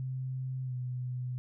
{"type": "tone with pitch glide", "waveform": "sine", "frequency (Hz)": [130, 125.57], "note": ["C3", "B2"], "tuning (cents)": [-11, 29], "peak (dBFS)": -33, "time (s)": [0, 1.38], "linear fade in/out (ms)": 0, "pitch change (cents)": -60, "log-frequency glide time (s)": [0.64, 0.74], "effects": []}